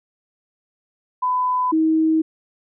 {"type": "tone pair in turn", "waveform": "sine", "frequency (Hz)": [1003, 318.1], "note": ["B5", "D#4"], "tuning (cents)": [26, 38], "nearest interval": "octave + minor sixth", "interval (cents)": 1988, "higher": "first", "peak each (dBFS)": [-17, -14], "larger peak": "second", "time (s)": [[1.22, 1.72], [1.72, 2.22]], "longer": "neither", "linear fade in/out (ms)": 10, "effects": []}